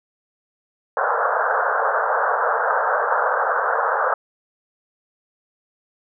white band-pass noise, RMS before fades -20 dBFS, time 0.97-4.14 s, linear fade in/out 2 ms, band 450 to 1600 Hz, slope 96 dB/octave, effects none

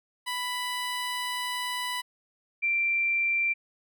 15% pulse / sine tone pair in turn, 991 / 2357 Hz, B5 / D7, +6 / +6 cents, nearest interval octave + minor third, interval 1500 cents, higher second, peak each -23 dBFS, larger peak neither, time 0.26-2.02 / 2.62-3.54 s, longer first, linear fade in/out 20 ms, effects none

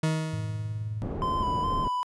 40% pulse tone with exponential decay, 157.9 Hz, D#3, 26 cents sharp, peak -21 dBFS, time 0.03-1.18 s, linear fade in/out 5 ms, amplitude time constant 250 ms
sine tone with tremolo, 107.3 Hz, A2, 43 cents flat, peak -27 dBFS, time 0.33-1.08 s, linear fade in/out 5 ms, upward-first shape triangle, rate 19 Hz, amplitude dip 55%
pink low-pass noise, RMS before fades -32 dBFS, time 1.02-1.88 s, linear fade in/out 0 ms, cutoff 520 Hz, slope 12 dB/octave
triangle tone with vibrato, 1012 Hz, B5, 42 cents sharp, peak -24 dBFS, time 1.22-2.03 s, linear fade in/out 0 ms, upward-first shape square, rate 2.4 Hz, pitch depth 32 cents each way
effects resampled to 24000 Hz

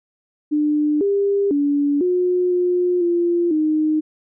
sine tone with pitch steps, 299 / 400.2 / 287 / 360.6 / 357.5 / 345.5 / 309 Hz, D4 / G4 / D4 / F#4 / F4 / F4 / D#4, +31 / +36 / -40 / -45 / +41 / -19 / -12 cents, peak -15 dBFS, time 0.51-4.01 s, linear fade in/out 20 ms, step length 500 ms, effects none

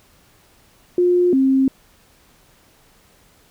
sine tone pair in turn, 355.9 / 266.6 Hz, F4 / C4, +33 / +33 cents, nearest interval perfect fourth, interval 500 cents, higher first, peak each -12 dBFS, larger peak neither, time 0.98-1.33 / 1.33-1.68 s, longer neither, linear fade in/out 2 ms, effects pink hiss -54 dBFS RMS until 3.5 s

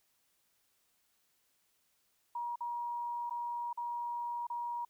sine tone with dropouts, 953 Hz, A#5, 38 cents sharp, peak -35 dBFS, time 2.35-4.85 s, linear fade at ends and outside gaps 5 ms, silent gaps 2.558-2.606 / 3.297-3.307 / 3.73-3.774 / 4.469-4.5 s, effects white hiss -75 dBFS RMS until 4.89 s

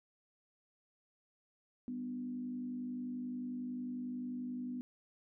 sine tone with frequency modulation, 248 Hz, B3, 7 cents sharp, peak -38 dBFS, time 1.88-4.81 s, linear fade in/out 0 ms, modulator 51.2 Hz, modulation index 0.5, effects none

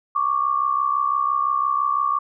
sine tone pair together, 1108.8 / 1174.7 Hz, C#6 / D6, 0 / 0 cents, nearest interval minor second, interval 100 cents, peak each -21 dBFS, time 0.15-2.19 s, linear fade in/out 10 ms, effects none

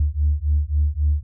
sine beating tone pair, 72.4 / 76.1 Hz, D2 / D#2, -24 / -38 cents, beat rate 3.7 Hz, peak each -19 / -19 dBFS, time 0-1.23 s, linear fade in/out 5 ms, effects tanh soft clip ceiling -10 dBFS

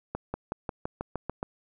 accelerating click train, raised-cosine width 1 ms, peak -17 dBFS, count 9, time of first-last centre 0.15-1.429 s, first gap 190 ms, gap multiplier 0.95, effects none

